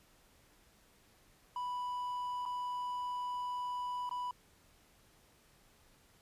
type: tone with dropouts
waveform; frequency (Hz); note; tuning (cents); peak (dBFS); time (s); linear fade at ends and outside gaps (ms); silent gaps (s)
triangle; 987.8; B5; 0; -34; 1.56-4.31; 2; 2.454-2.46 / 4.093-4.111
effects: pink hiss -66 dBFS RMS until 6.21 s + resampled to 32000 Hz